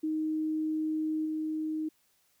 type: tone with level steps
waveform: sine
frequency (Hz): 312.1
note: D#4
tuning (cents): +5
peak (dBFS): -28 / -30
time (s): 0.03-1.89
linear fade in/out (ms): 10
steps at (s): 1.25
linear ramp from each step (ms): 10
effects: white hiss -70 dBFS RMS until 2.4 s